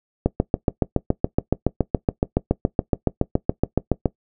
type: click train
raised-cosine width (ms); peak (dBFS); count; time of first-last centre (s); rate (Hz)
2; -3; 28; 0.26-4.057; 7.11
effects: noise-tail reverb RT60 0.1 s tail -19 dB re dry